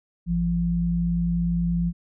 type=tone pair together; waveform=sine; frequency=54.1 / 171.5 Hz; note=A1 / F3; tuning=-29 / -31 cents; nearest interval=octave + minor sixth; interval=1998 cents; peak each=-28 / -21 dBFS; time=0.26-1.93 s; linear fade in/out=50 ms; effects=none